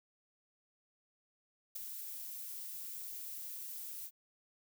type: noise with ADSR envelope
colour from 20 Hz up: violet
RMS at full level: -38 dBFS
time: 1.75-4.11 s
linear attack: 12 ms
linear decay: 6 ms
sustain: -7 dB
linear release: 55 ms
effects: none